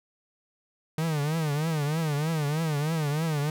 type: tone with vibrato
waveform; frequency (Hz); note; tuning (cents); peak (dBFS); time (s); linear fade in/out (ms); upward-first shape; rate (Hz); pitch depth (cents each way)
45% pulse; 153.6; D#3; -22; -25; 0.98-3.5; 2; triangle; 3.2; 150
effects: none